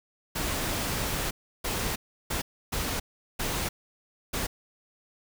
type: noise bursts at uneven times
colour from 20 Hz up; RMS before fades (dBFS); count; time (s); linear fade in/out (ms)
pink; -30; 6; 0.35-1.31 / 1.64-1.96 / 2.3-2.42 / 2.72-3 / 3.39-3.69 / 4.33-4.47; 10
effects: none